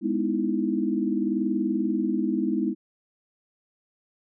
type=chord; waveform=sine; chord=E major seventh; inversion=first; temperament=just; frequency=206 / 247.2 / 309 / 329.6 Hz; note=G#3 / B3 / D#4 / E4; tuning=-14 / +2 / -12 / 0 cents; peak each=-28 dBFS; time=0.01-2.75 s; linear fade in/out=50 ms; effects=none